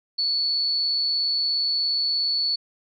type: tone with amplitude modulation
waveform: sine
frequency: 4435 Hz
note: C#8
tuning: in tune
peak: -19 dBFS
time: 0.18-2.56 s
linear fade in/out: 10 ms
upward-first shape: sine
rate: 157 Hz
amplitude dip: 35%
effects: none